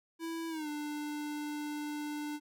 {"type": "tone with pitch glide", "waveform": "square", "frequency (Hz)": [329.6, 297.1], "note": ["E4", "D4"], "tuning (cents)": [0, 20], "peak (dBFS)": -37, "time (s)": [0.19, 2.4], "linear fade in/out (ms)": 50, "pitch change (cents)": -180, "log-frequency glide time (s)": [0.49, 0.68], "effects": []}